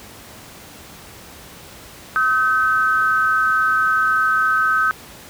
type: tone pair together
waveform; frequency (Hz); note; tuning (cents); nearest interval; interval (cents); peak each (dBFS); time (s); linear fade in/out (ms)
sine; 1277.6 / 1534; D#6 / G6; +45 / -38; minor third; 317; -17; 2.16-4.91; 0
effects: pink hiss -40 dBFS RMS until 5.29 s + high-pass 60 Hz 12 dB/octave